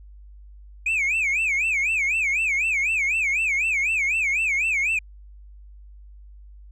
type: tone with vibrato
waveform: sine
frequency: 2397 Hz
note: D7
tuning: 35 cents sharp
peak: -17 dBFS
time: 0.86-4.99 s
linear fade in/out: 5 ms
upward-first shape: sine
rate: 4 Hz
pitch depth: 200 cents each way
effects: tanh soft clip ceiling -19 dBFS + added 50 Hz sine -42 dBFS peak until 6.71 s